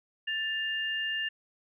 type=tone pair together; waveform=sine; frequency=1765.9 / 2809 Hz; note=A6 / F7; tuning=+6 / +9 cents; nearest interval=minor sixth; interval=803 cents; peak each=-32 / -32 dBFS; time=0.27-1.29 s; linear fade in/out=10 ms; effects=none